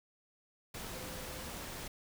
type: tone in noise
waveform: sine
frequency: 514 Hz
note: C5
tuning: 31 cents flat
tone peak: -51 dBFS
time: 0.93-1.43 s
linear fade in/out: 5 ms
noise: pink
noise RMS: -44 dBFS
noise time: 0.74-1.88 s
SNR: -10 dB
effects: none